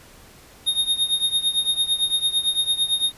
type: tone with tremolo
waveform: square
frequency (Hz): 3700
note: A#7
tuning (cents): -14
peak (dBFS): -16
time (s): 0.66-3.12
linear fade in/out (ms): 20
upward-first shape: triangle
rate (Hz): 8.9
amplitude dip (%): 90
effects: pink hiss -48 dBFS RMS until 3.17 s + resampled to 32000 Hz